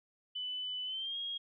sine tone with pitch glide, 2999 to 3270 Hz, F#7 to G#7, +23 to -28 cents, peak -36 dBFS, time 0.35-1.38 s, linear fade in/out 10 ms, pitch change +149 cents, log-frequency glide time 0.85-1.17 s, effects none

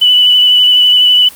sine tone with vibrato, 2977 Hz, F#7, 10 cents sharp, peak -4 dBFS, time 0.01-1.29 s, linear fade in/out 10 ms, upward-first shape sine, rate 12 Hz, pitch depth 16 cents each way, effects white hiss -34 dBFS RMS until 1.35 s + Opus 32 kbps

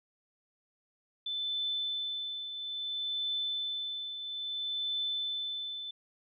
sine tone with tremolo, 3520 Hz, A7, in tune, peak -30 dBFS, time 1.26-5.91 s, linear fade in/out 5 ms, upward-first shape triangle, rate 0.6 Hz, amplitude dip 60%, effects none

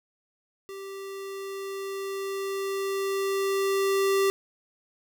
square tone with level ramp, 391.1 Hz, G4, 4 cents flat, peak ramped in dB -38 to -21 dBFS, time 0.69-4.3 s, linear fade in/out 0 ms, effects none

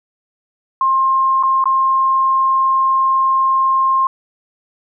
sine tone with dropouts, 1062 Hz, C6, 25 cents sharp, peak -11 dBFS, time 0.81-4.07 s, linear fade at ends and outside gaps 2 ms, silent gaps 1.428-1.434 / 1.641-1.656 s, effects none

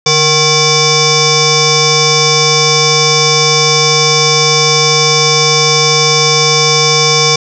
sine tone with frequency modulation, 2927 Hz, F#7, 19 cents flat, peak -6 dBFS, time 0.06-7.36 s, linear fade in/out 5 ms, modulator 615 Hz, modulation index 5.3, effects none

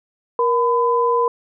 sine tone pair together, 473 / 1007 Hz, A#4 / B5, +25 / +33 cents, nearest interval octave + minor second, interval 1308 cents, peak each -17 dBFS, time 0.39-1.28 s, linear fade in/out 2 ms, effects none

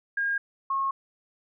sine tone pair in turn, 1621 / 1086.3 Hz, G#6 / C#6, -42 / -35 cents, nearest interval perfect fifth, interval 693 cents, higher first, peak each -24 dBFS, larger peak neither, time 0.17-0.38 / 0.7-0.91 s, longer neither, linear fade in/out 5 ms, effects none

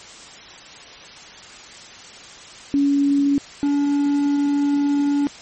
sine / triangle tone pair in turn, 282 / 285.8 Hz, C#4 / D4, +30 / -47 cents, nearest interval unison, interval 23 cents, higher second, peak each -14 dBFS, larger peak neither, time 2.74-3.38 / 3.63-5.27 s, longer second, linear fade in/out 0 ms, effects white hiss -40 dBFS RMS until 5.41 s + MP3 32 kbps

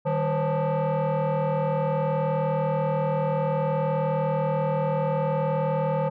sine tone with frequency modulation, 193.2 Hz, G3, 25 cents flat, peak -19 dBFS, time 0.05-6.1 s, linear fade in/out 20 ms, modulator 347 Hz, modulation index 2, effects tanh soft clip ceiling -21 dBFS

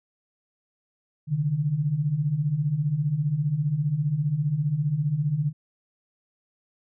sine beating tone pair, 136.3 / 151.3 Hz, C#3 / D#3, -29 / -48 cents, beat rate 15 Hz, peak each -28 / -23 dBFS, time 1.27-5.53 s, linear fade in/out 50 ms, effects none

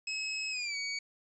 25% pulse tone with pitch glide, 2570 to 2250 Hz, E7 to C#7, -45 to +25 cents, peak -30 dBFS, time 0.07-0.99 s, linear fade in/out 5 ms, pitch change -230 cents, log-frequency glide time 0.51-0.77 s, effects resampled to 22050 Hz + 10-bit

